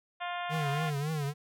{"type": "harmonic tone", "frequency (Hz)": 352, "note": "F4", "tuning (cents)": 14, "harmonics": [2, 3, 4, 5, 6, 7, 8, 9, 10], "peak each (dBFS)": [-36, -40, -42, -44, -46, -47, -48, -49, -50], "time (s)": [0.2, 0.91], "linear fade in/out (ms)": 20}
{"type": "tone with vibrato", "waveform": "square", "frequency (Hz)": 149.3, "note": "D3", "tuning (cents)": 29, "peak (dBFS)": -31, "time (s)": [0.49, 1.34], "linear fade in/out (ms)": 50, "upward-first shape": "triangle", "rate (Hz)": 3.6, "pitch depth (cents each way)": 140}
{"effects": []}